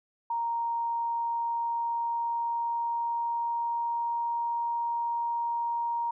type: tone with pitch glide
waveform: sine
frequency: 932.3 to 938.2 Hz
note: A#5 to A#5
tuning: 0 to +11 cents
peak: -27 dBFS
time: 0.3-6.11 s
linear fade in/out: 5 ms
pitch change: +11 cents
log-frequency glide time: 0.83-4.5 s
effects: none